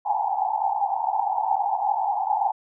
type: band-pass noise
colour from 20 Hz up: white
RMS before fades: -24 dBFS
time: 0.05-2.52 s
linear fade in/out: 10 ms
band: 760 to 880 Hz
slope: 96 dB/octave
effects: none

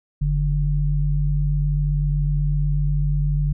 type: tone pair together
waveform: sine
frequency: 46.25 / 146.83 Hz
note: F#1 / D3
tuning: 0 / 0 cents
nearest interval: octave + minor sixth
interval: 2000 cents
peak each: -20 dBFS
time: 0.21-3.53 s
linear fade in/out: 10 ms
effects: none

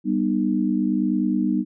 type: chord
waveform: sine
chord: G augmented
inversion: none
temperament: just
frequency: 196 / 245 / 306.2 Hz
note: G3 / B3 / D#4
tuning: 0 / -14 / -28 cents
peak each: -23 dBFS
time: 0.04-1.65 s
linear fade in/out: 50 ms
effects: none

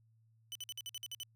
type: tone bursts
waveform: sawtooth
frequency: 3000 Hz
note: F#7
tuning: 23 cents sharp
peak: -38 dBFS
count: 9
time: 0.52-1.233 s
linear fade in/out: 0 ms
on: 33 ms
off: 52 ms
effects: added 112 Hz sine -66 dBFS peak until 1.35 s

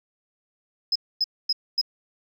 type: tone bursts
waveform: sine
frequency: 5100 Hz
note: D#8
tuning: 42 cents sharp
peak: -18 dBFS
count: 4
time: 0.92-1.814 s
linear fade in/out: 5 ms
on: 36 ms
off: 250 ms
effects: tanh soft clip ceiling -15 dBFS

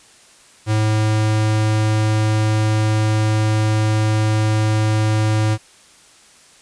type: tone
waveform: square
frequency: 108.1 Hz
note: A2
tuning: 30 cents flat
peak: -15 dBFS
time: 0.66-5.58 s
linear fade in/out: 50 ms
effects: white hiss -48 dBFS RMS until 6.61 s + resampled to 22050 Hz

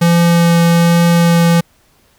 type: tone with vibrato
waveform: square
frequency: 170 Hz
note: F3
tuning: 46 cents flat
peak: -8 dBFS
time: 0.01-1.61 s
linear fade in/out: 10 ms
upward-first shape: triangle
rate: 1.2 Hz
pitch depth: 9 cents each way
effects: pink hiss -53 dBFS RMS until 2.18 s

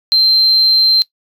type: tone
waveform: triangle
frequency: 4131 Hz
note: C8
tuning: 23 cents flat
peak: -4 dBFS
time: 0.12-1.02 s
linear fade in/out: 0 ms
effects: noise-tail reverb RT60 0.1 s tail -22 dB re dry + tanh soft clip ceiling -6 dBFS

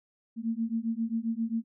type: beating tone pair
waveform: sine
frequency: 223.8 / 231.3 Hz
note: A3 / A#3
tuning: +30 / -13 cents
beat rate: 7.5 Hz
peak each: -31 dBFS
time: 0.36-1.64 s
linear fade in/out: 50 ms
effects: none

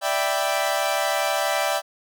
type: chord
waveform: sawtooth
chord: E minor seventh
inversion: third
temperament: equal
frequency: 587.3 / 659.3 / 784 / 987.8 Hz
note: D5 / E5 / G5 / B5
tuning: 0 / 0 / 0 / 0 cents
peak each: -22 / -22 / -22 / -28 dBFS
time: 0.01-1.82 s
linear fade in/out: 50 ms
effects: none

